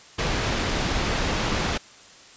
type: low-pass noise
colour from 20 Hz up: pink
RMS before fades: -25 dBFS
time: 0.18-1.78 s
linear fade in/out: 10 ms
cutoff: 5500 Hz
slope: 12 dB/octave
effects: white hiss -48 dBFS RMS until 2.36 s + resampled to 16000 Hz